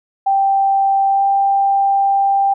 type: tone with pitch glide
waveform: sine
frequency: 784 to 789.9 Hz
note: G5 to G5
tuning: 0 to +13 cents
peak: -11 dBFS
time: 0.26-2.54 s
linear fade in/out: 10 ms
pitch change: +13 cents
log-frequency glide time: 1.09-1.22 s
effects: none